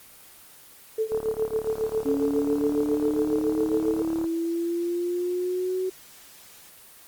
sine tone with tremolo, 440 Hz, A4, in tune, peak -20 dBFS, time 0.98-4.02 s, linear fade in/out 5 ms, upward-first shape triangle, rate 7.3 Hz, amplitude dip 95%
click train, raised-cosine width 1 ms, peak -22 dBFS, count 114, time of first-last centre 1.12-4.242 s, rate 36.2 Hz
sine exponential sweep, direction up, 277.2 to 374.4 Hz, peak -24 dBFS, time 2.05-5.9 s, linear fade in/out 10 ms
effects white hiss -49 dBFS RMS until 7.07 s + Opus 24 kbps

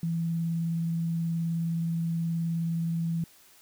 sine tone with vibrato, 166.3 Hz, E3, 16 cents sharp, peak -26 dBFS, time 0.03-3.24 s, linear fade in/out 2 ms, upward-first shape triangle, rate 19 Hz, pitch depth 16 cents each way, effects white hiss -57 dBFS RMS until 3.61 s

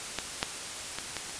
clicks, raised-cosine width 0.2 ms, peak -12 / -8 / -15 / -15 / -23 dBFS, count 5, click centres 0.187 / 0.429 / 0.986 / 1.167 / 1.296 s, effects white hiss -38 dBFS RMS until 1.39 s + resampled to 22050 Hz

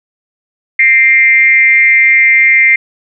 sine tone with frequency modulation, 2099 Hz, C7, 5 cents sharp, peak -4 dBFS, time 0.79-2.76 s, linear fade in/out 5 ms, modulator 254 Hz, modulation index 0.57, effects none

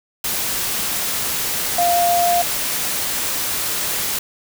sine tone in noise, 698 Hz, F5, 1 cent flat, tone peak -14 dBFS, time 1.78-2.42 s, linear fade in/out 5 ms, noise white, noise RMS -22 dBFS, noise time 0.24-4.19 s, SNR +5 dB, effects none

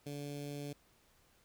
15% pulse tone with notch filter, 144.1 Hz, D3, 33 cents flat, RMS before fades -43 dBFS, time 0.06-0.73 s, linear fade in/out 5 ms, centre 1300 Hz, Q 0.69, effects pink hiss -69 dBFS RMS until 1.44 s

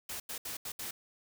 white noise bursts at uneven times, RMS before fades -40 dBFS, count 5, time 0.09-0.2 / 0.29-0.38 / 0.45-0.57 / 0.65-0.72 / 0.79-0.91 s, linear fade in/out 5 ms, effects none

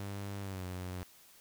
sawtooth tone with pitch glide, 100 to 91.17 Hz, G2 to F#2, +35 to -25 cents, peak -35 dBFS, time 0-1.03 s, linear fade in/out 0 ms, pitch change -160 cents, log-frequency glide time 0.41-0.64 s, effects white hiss -60 dBFS RMS until 1.4 s

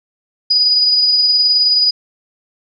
sine tone with tremolo, 4935 Hz, D#8, 15 cents flat, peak -8 dBFS, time 0.5-1.91 s, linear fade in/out 10 ms, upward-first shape sine, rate 19 Hz, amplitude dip 30%, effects none

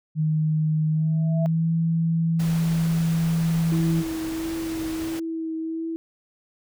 sine tone with pitch glide, 155.56 to 164.62 Hz, D#3 to E3, 0 to -2 cents, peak -19 dBFS, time 0.15-4.04 s, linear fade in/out 50 ms, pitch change +98 cents, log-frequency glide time 0.88-1.72 s
sine tone with exponential growth, 659.3 Hz, E5, in tune, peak -24 dBFS, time 0.95-1.46 s, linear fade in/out 0 ms, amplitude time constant 110 ms
pink noise, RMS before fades -37 dBFS, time 2.39-5.2 s, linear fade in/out 10 ms
sine tone with vibrato, 324.5 Hz, E4, 27 cents flat, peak -26 dBFS, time 3.72-5.96 s, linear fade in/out 0 ms, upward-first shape triangle, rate 1.5 Hz, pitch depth 21 cents each way
effects none

